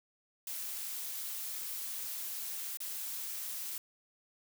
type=noise with dropouts; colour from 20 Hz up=blue; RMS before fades=-40 dBFS; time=0.47-3.78 s; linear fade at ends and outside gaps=2 ms; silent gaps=2.772-2.803 s; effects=none